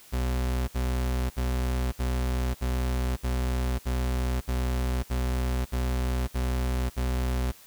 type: tone bursts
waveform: 40% pulse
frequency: 62.9 Hz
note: B1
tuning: 32 cents sharp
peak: -24 dBFS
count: 12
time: 0.12-7.522 s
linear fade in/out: 20 ms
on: 560 ms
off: 62 ms
effects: white hiss -52 dBFS RMS until 7.66 s